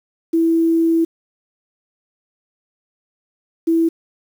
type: tone pair in turn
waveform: sine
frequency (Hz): 329.6 / 329.6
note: E4 / E4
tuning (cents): 0 / 0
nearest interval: unison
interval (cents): 0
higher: neither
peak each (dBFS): -12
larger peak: neither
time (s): 0.33-1.05 / 3.67-3.89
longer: first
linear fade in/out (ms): 10
effects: 7-bit